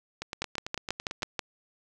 two click trains, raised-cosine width 0.2 ms, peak -12 / -17 dBFS, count 7 / 10, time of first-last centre 0.42-1.392 / 0.22-1.222 s, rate 6.17 / 8.98 Hz, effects none

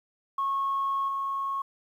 sine tone with level steps, 1095 Hz, C#6, 22 cents flat, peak -24 / -27 dBFS, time 0.38-1.62 s, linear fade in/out 5 ms, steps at 1.08 s, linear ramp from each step 5 ms, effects tanh soft clip ceiling -21 dBFS + 10-bit

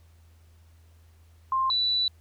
sine tone pair in turn, 1055 / 3961 Hz, C6 / B7, +14 / +4 cents, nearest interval octave + major seventh, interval 2290 cents, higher second, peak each -22 dBFS, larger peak neither, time 1.52-1.7 / 1.7-2.08 s, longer second, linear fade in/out 2 ms, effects added 82 Hz sine -53 dBFS peak until 2.2 s + pink hiss -66 dBFS RMS until 2.2 s

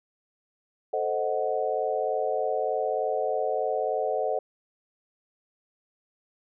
sine chord, A diminished seventh, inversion none, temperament equal, 440 / 523.3 / 622.3 / 740 Hz, A4 / C5 / Eb5 / Gb5, 0 / 0 / 0 / 0 cents, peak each -30 dBFS, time 0.93-4.39 s, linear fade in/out 5 ms, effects none

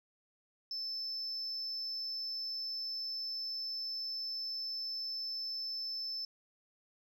sine tone, 5274 Hz, E8, in tune, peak -35 dBFS, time 0.71-6.25 s, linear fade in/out 2 ms, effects tanh soft clip ceiling -34 dBFS

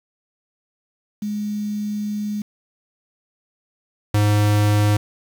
sine / square tone pair in turn, 208.6 / 104.3 Hz, G#3 / G#2, +8 / +8 cents, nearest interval octave, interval 1200 cents, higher first, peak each -22 / -15 dBFS, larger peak second, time 1.22-2.42 / 4.14-4.97 s, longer first, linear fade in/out 5 ms, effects 7-bit

